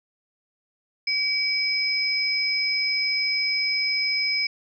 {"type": "tone pair together", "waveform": "sine", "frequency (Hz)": [2287, 5087], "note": ["D7", "D#8"], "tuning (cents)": [-47, 37], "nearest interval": "octave + major second", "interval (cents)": 1384, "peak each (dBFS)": [-24, -24], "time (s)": [1.07, 4.47], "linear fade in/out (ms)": 5, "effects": []}